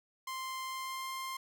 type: tone with pitch glide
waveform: sawtooth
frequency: 1046.5 to 1054.4 Hz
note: C6 to C6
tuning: 0 to +13 cents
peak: -34 dBFS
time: 0.27-1.37 s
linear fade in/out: 5 ms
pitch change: +13 cents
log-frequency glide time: 0.63-1.09 s
effects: none